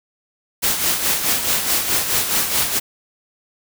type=noise with tremolo; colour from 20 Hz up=white; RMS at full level=-17 dBFS; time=0.62-2.8 s; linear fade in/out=20 ms; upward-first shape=sine; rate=4.7 Hz; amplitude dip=55%; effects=none